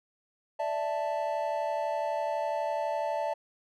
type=chord; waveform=triangle; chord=D suspended second; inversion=none; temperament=equal; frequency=587.3 / 659.3 / 880 Hz; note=D5 / E5 / A5; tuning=0 / 0 / 0 cents; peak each=-31 dBFS; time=0.59-3.34 s; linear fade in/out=10 ms; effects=none